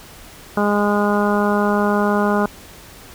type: harmonic tone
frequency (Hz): 205.8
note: G#3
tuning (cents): -16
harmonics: 1 / 2 / 3 / 4 / 5 / 6 / 7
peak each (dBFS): -18 / -21 / -23 / -24 / -25 / -26 / -26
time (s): 0.57-2.46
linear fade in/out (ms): 2
effects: pink hiss -41 dBFS RMS until 3.14 s